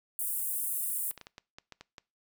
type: high-pass noise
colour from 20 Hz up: pink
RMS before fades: -33 dBFS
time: 0.19-1.11 s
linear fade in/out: 0 ms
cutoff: 8900 Hz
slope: 48 dB/octave
type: clicks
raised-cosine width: 0.2 ms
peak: -28 dBFS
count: 9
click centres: 1.112 / 1.177 / 1.213 / 1.269 / 1.381 / 1.585 / 1.723 / 1.81 / 1.982 s
effects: noise-tail reverb RT60 0.3 s tail -23 dB re dry